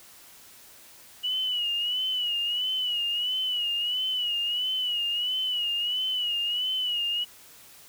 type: tone with vibrato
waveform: sine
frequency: 2932 Hz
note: F#7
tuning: 16 cents flat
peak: -25 dBFS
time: 1.23-7.25 s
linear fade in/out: 20 ms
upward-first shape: sine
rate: 1.5 Hz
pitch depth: 72 cents each way
effects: white hiss -51 dBFS RMS until 7.88 s